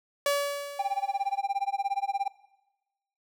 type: tone with exponential decay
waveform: sawtooth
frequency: 570 Hz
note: C#5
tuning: 48 cents sharp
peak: -18 dBFS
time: 0.26-1.41 s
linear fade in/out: 2 ms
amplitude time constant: 250 ms
type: tone with tremolo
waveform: triangle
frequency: 794 Hz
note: G5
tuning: 22 cents sharp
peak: -21 dBFS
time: 0.79-2.28 s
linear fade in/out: 5 ms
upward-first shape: sine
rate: 17 Hz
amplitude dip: 100%
effects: noise-tail reverb RT60 1.0 s tail -19 dB re dry